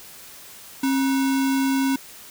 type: tone with sample-and-hold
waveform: sine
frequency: 268.9 Hz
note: C4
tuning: 47 cents sharp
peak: -18 dBFS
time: 0.83-1.96 s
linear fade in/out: 5 ms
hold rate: 1225 Hz
effects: white hiss -43 dBFS RMS until 2.3 s